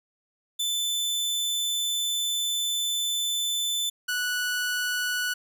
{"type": "tone pair in turn", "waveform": "sawtooth", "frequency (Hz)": [3520, 1475.7], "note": ["A7", "F#6"], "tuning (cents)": [0, -5], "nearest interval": "octave + minor third", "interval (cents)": 1505, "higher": "first", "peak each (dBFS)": -22, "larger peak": "neither", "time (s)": [[0.59, 3.9], [4.08, 5.34]], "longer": "first", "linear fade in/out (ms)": 10, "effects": []}